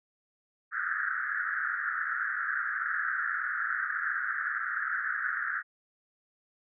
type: band-pass noise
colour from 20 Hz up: white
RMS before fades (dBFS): -32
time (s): 0.71-5.63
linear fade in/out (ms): 50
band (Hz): 1300 to 1800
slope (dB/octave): 96
effects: none